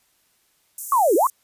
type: high-pass noise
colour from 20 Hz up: white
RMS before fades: -31 dBFS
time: 0.78-1.3 s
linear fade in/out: 2 ms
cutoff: 6600 Hz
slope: 48 dB/octave
type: linear two-way sweep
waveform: sine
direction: down then up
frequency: 1152 to 308.4 to 1152 Hz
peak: -14 dBFS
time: 0.92-1.27 s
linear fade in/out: 2 ms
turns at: 1.15 s
effects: white hiss -64 dBFS RMS until 1.43 s + resampled to 32000 Hz